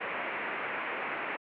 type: low-pass noise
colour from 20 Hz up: white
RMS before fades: -35 dBFS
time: 0-1.37 s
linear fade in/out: 20 ms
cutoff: 2500 Hz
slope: 48 dB/octave
effects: high-pass 300 Hz 12 dB/octave